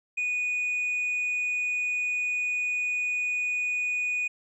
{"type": "tone with tanh clipping", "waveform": "sine", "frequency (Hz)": 2470, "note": "D#7", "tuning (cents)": -13, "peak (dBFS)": -26, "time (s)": [0.17, 4.28], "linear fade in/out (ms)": 10, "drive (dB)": 1, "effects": []}